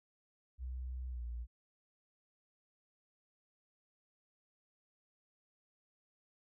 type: tone with pitch glide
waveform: sine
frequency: 63.2 to 58.97 Hz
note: B1 to A#1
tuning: +41 to +21 cents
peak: -39 dBFS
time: 0.58-1.47 s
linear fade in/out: 50 ms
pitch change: -120 cents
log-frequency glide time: 1.09-1.23 s
effects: none